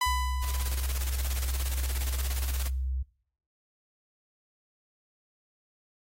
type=tone with exponential decay; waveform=sawtooth; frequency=999 Hz; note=B5; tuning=20 cents sharp; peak=-20 dBFS; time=0.01-0.93 s; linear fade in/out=5 ms; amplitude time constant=200 ms
type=tone; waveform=sine; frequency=65 Hz; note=C2; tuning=11 cents flat; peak=-28 dBFS; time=0.06-3.03 s; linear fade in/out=10 ms
type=noise with tremolo; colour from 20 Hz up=white; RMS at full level=-36 dBFS; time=0.42-2.69 s; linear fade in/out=20 ms; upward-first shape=square; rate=17 Hz; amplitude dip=65%
effects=noise-tail reverb RT60 0.6 s tail -21 dB re dry + AAC 48 kbps